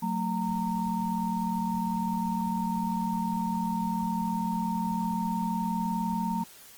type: tone cluster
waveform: sine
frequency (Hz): 182.9 / 222.8 / 921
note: F#3 / A3 / A#5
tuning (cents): -20 / +22 / -21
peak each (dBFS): -31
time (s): 0.02-6.44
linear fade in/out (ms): 10
effects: white hiss -51 dBFS RMS until 6.77 s + Opus 24 kbps